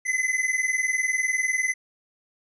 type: tone pair together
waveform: square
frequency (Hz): 2023 / 2043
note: B6 / C7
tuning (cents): +41 / -42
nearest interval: unison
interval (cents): 17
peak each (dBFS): -26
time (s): 0.05-1.74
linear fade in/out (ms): 20
effects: resampled to 24000 Hz